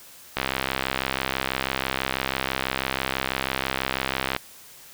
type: click train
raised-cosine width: 0.3 ms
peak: -7 dBFS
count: 265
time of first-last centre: 0.37-4.364 s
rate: 66.1 Hz
effects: white hiss -47 dBFS RMS until 4.93 s